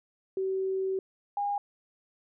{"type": "tone pair in turn", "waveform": "sine", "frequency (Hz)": [381.5, 812.8], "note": ["G4", "G#5"], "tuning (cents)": [-47, -38], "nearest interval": "octave + minor second", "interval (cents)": 1309, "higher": "second", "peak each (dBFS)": -27, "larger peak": "neither", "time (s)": [[0.37, 0.99], [1.37, 1.58]], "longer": "first", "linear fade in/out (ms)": 2, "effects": []}